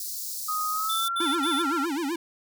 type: high-pass noise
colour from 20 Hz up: white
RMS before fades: -34 dBFS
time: 0-1.08 s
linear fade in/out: 2 ms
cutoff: 4300 Hz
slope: 48 dB/octave
type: tone with pitch glide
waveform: sine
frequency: 1249 to 1369.9 Hz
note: D#6 to F6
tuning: +6 to -34 cents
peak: -26 dBFS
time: 0.48-1.86 s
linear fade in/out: 10 ms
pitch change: +160 cents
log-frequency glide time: 0.72-1.1 s
type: tone bursts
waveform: square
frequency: 3520 Hz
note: A7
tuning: in tune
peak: -29 dBFS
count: 3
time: 0.89-1.624 s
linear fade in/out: 10 ms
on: 200 ms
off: 67 ms
type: tone with vibrato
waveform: square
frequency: 305.9 Hz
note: D#4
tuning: 29 cents flat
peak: -27 dBFS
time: 1.2-2.16 s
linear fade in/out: 5 ms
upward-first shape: sine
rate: 7.8 Hz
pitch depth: 230 cents each way
effects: none